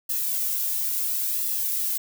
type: noise with flanger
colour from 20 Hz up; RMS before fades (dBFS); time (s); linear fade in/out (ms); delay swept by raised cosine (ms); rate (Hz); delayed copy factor
violet; -26; 0.09-1.98; 10; 1.3 to 2.4; 0.73; -0.6
effects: none